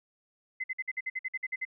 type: tone bursts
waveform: sine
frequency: 2048 Hz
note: C7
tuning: 38 cents flat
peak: -30 dBFS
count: 12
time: 0.6-1.652 s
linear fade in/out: 10 ms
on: 40 ms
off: 52 ms
effects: none